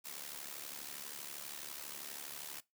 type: noise with amplitude modulation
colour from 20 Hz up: white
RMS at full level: -43 dBFS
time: 0.04-2.61 s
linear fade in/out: 20 ms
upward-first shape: sine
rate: 72.4 Hz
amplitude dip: 75%
effects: noise-tail reverb RT60 0.2 s tail -21 dB re dry + high-pass 150 Hz 12 dB/octave